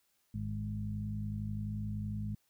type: harmonic tone with a mistuned harmonic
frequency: 51.91 Hz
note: G#1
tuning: in tune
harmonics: 1 / 2 / 3 / 4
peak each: -44 / -37 / -46 / -40 dBFS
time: 0.34-2.35 s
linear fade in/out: 5 ms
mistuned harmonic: 2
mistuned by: +15 cents
effects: white hiss -75 dBFS RMS until 2.49 s